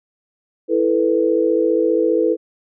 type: chord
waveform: sine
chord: E suspended fourth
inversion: none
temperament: just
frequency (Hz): 329.6 / 439.5 / 494.4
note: E4 / A4 / B4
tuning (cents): 0 / -2 / +2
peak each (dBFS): -18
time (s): 0.68-2.37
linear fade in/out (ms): 50
effects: none